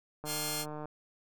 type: click train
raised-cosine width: 1 ms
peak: -28 dBFS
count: 94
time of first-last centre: 0.24-0.856 s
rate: 151 Hz
type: chord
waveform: 5% pulse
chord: D half-diminished seventh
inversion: second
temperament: just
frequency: 845.8 / 1057.2 / 1174.7 / 1409.6 Hz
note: Ab5 / C6 / D6 / F6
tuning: +31 / +18 / 0 / +16 cents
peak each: -31 / -27 / -32 / -28 dBFS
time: 0.25-0.66 s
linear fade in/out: 50 ms
effects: none